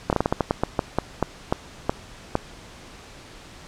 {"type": "slowing click train", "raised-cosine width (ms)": 1, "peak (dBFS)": -5, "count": 15, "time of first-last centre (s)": [0.1, 2.354], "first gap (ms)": 28, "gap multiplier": 1.24, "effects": ["pink hiss -44 dBFS RMS until 3.67 s", "low-pass 7000 Hz 12 dB/octave"]}